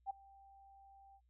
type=tone with ADSR envelope; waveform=sine; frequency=786 Hz; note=G5; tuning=4 cents sharp; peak=-35 dBFS; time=0.06-1.21 s; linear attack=41 ms; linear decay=11 ms; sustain=-24 dB; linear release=61 ms; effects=noise-tail reverb RT60 0.1 s tail -26 dB re dry + added 60 Hz sine -70 dBFS peak until 1.29 s